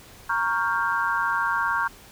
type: chord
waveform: sine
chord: G half-diminished seventh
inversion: first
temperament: equal with one note detuned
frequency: 932.3 / 1108.7 / 1396.9 / 1579.8 Hz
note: Bb5 / Db6 / F6 / G6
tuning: 0 / 0 / 0 / +13 cents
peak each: -27 dBFS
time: 0.29-1.88 s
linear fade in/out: 10 ms
effects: pink hiss -48 dBFS RMS until 2.11 s